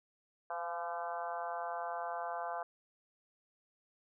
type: harmonic tone with a mistuned harmonic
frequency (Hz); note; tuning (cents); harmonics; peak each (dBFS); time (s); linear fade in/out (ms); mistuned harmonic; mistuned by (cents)
170; F3; -46; 3 / 4 / 5 / 6 / 7 / 8 / 9; -47 / -40 / -43 / -45 / -46 / -50 / -49; 0.5-2.63; 2; 4; +25
effects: none